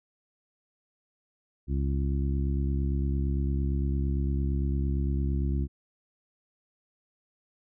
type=harmonic tone; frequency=68.8 Hz; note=C#2; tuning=12 cents flat; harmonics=1 / 2 / 3 / 4 / 5; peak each=-26 / -32 / -36 / -38 / -40 dBFS; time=1.67-5.68 s; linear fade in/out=50 ms; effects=none

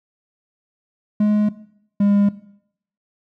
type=tone pair in turn; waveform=triangle; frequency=210 / 202.5 Hz; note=G#3 / G#3; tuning=+19 / -43 cents; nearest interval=minor second; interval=62 cents; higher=first; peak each=-11 dBFS; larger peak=neither; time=1.2-1.49 / 2-2.29 s; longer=neither; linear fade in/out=5 ms; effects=noise-tail reverb RT60 0.7 s tail -17 dB re dry

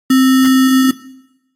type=tone with sample-and-hold; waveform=sine; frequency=261.6 Hz; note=C4; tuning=in tune; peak=-6 dBFS; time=0.1-0.91 s; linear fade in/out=5 ms; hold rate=1575 Hz; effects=noise-tail reverb RT60 0.9 s tail -18 dB re dry + AAC 48 kbps

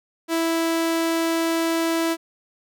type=tone; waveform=sawtooth; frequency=329.6 Hz; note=E4; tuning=in tune; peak=-16 dBFS; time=0.28-2.17 s; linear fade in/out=50 ms; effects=none

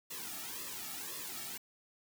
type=noise with flanger; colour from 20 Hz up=white; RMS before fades=-43 dBFS; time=0.1-1.58 s; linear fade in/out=10 ms; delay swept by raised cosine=1.3 to 1.99 ms; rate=1.9 Hz; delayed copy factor=-0.9; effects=none

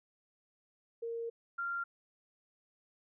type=tone pair in turn; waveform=sine; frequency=462.9 / 1387.1 Hz; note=A#4 / F6; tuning=-12 / -12 cents; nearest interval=octave + perfect fifth; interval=1900 cents; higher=second; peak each=-36 / -34 dBFS; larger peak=second; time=1.02-1.3 / 1.58-1.84 s; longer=first; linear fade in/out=10 ms; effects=none

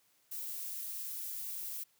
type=noise; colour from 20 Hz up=violet; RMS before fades=-41 dBFS; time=0.31-1.84 s; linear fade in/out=10 ms; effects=white hiss -71 dBFS RMS until 1.99 s + high-pass 80 Hz 12 dB/octave

